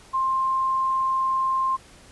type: tone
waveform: sine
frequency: 1055 Hz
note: C6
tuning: 14 cents sharp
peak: -20 dBFS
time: 0.13-1.77 s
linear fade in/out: 20 ms
effects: pink hiss -50 dBFS RMS until 2.11 s + resampled to 24000 Hz